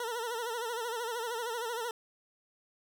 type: tone with vibrato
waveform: 20% pulse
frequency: 466.5 Hz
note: A#4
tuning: 1 cent sharp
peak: -29 dBFS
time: 0-1.91 s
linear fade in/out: 2 ms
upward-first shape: sine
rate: 13 Hz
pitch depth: 91 cents each way
effects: none